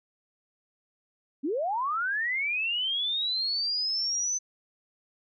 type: linear sweep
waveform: sine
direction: up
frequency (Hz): 246.9 to 6140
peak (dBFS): -26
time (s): 1.43-4.39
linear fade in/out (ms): 20
effects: none